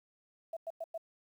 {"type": "tone bursts", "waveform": "sine", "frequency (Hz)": 659.3, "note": "E5", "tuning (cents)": 0, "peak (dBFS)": -36, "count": 4, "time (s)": [0.53, 0.978], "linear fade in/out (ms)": 5, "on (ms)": 37, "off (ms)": 100, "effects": ["11-bit"]}